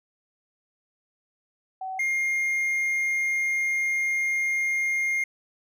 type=tone pair in turn; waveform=sine / triangle; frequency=757 / 2124 Hz; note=F#5 / C7; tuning=+39 / +25 cents; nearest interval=octave + tritone; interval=1786 cents; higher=second; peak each=-30 / -21 dBFS; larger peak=second; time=1.81-1.99 / 1.99-5.24 s; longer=second; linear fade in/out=5 ms; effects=none